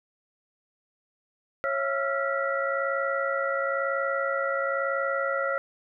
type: tone cluster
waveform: sine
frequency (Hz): 548 / 670 / 1328 / 1389 / 1953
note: C#5 / E5 / E6 / F6 / B6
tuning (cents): -20 / +28 / +12 / -10 / -20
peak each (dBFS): -28 / -36 / -33 / -30 / -34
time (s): 1.64-5.58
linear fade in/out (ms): 0
effects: none